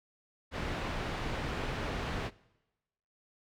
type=low-pass noise; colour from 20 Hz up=pink; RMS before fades=-36 dBFS; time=0.51-2.31 s; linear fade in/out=50 ms; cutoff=2900 Hz; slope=12 dB/octave; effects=noise-tail reverb RT60 1.0 s tail -22 dB re dry